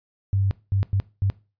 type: tone bursts at uneven times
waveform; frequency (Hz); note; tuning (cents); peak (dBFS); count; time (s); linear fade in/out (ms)
sine; 98; G2; 0; -18; 4; 0.33-0.51 / 0.72-0.83 / 0.93-1 / 1.22-1.3; 0
effects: noise-tail reverb RT60 0.3 s tail -19 dB re dry + resampled to 11025 Hz